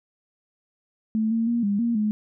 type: tone with pitch steps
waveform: sine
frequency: 219.3 / 227.5 / 235.9 / 202.2 / 234.6 / 212.3 Hz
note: A3 / A#3 / A#3 / G#3 / A#3 / G#3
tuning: -6 / -42 / +21 / -46 / +11 / +38 cents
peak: -20 dBFS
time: 1.15-2.11 s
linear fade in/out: 0 ms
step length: 160 ms
effects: none